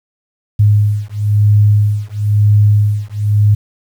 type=beating tone pair; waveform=sine; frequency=103.7 / 104.7 Hz; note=G#2 / G#2; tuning=-2 / +15 cents; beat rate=1 Hz; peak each=-11 dBFS; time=0.59-3.55 s; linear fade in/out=10 ms; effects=7-bit